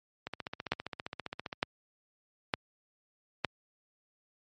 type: two click trains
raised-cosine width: 0.3 ms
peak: -11 / -21 dBFS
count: 4 / 20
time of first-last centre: 0.72-3.447 / 0.27-1.528 s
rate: 1.1 / 15.1 Hz
effects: high-pass 80 Hz 12 dB/octave + MP3 48 kbps